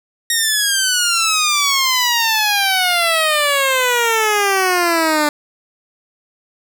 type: exponential sweep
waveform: 10% pulse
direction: down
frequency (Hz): 1879 to 293.7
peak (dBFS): -5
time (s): 0.3-5.29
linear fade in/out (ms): 2
effects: none